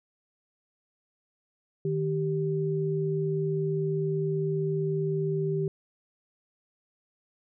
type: tone pair together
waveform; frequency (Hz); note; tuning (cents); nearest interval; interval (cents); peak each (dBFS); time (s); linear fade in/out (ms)
sine; 154.85 / 390.2; D#3 / G4; -8 / -8; octave + major third; 1600; -28; 1.85-5.68; 2
effects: none